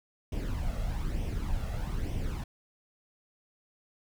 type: noise with flanger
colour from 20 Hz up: brown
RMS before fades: -32 dBFS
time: 0.32-2.44 s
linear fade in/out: 5 ms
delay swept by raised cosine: 0.34 to 1.54 ms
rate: 1.1 Hz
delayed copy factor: +0.6
effects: none